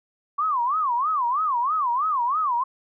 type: tone with vibrato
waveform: sine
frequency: 1100 Hz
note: C#6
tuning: 14 cents flat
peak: -20 dBFS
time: 0.38-2.64 s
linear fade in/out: 10 ms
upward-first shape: sine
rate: 3.1 Hz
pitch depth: 270 cents each way
effects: none